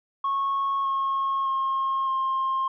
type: tone with pitch steps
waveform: sine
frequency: 1098 / 1086 / 1074.2 / 1062.4 Hz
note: C#6 / C#6 / C6 / C6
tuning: -17 / -36 / +45 / +26 cents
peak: -21 dBFS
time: 0.24-2.68 s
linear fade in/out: 5 ms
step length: 610 ms
effects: tanh soft clip ceiling -20 dBFS